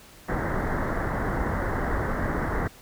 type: low-pass noise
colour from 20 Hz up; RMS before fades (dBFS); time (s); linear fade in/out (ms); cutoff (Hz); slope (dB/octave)
pink; -27; 0.28-2.68; 10; 2000; 96
effects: pink hiss -50 dBFS RMS until 2.81 s